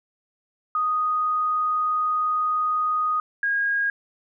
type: tone pair in turn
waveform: sine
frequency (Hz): 1243 / 1632.6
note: D#6 / G#6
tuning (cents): -2 / -30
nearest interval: perfect fourth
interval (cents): 472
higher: second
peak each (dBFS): -20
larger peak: neither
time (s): 0.75-3.2 / 3.43-3.9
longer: first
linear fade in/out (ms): 2
effects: none